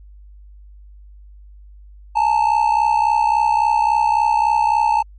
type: ring-modulated tone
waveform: triangle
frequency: 880 Hz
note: A5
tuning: in tune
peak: -8 dBFS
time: 2.15-5.03 s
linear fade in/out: 20 ms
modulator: 31.8 Hz
effects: added 50 Hz sine -39 dBFS peak until 5.18 s + MP3 48 kbps